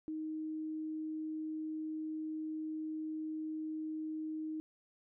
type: tone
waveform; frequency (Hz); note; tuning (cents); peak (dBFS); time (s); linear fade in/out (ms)
sine; 312.6; D#4; +8; -37; 0.08-4.6; 0
effects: none